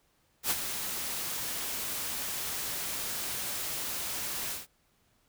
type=noise with ADSR envelope; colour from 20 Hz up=white; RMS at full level=-27 dBFS; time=0.43-4.67 s; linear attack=75 ms; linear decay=39 ms; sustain=-8 dB; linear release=160 ms; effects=pink hiss -70 dBFS RMS until 5.28 s